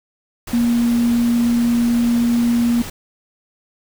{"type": "tone in noise", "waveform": "sine", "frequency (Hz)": 236.7, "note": "A#3", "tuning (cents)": 27, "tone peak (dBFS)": -13, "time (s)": [0.53, 2.82], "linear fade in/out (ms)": 5, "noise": "pink", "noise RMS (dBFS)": -31, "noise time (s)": [0.47, 2.9], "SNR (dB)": 15, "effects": []}